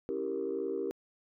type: chord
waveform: sine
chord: C# diminished seventh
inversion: none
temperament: equal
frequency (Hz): 277.2 / 329.6 / 392 / 466.2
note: C#4 / E4 / G4 / Bb4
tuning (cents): 0 / 0 / 0 / 0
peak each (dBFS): -40 / -39 / -34 / -36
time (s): 0.09-0.91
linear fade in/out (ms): 0
effects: tanh soft clip ceiling -24 dBFS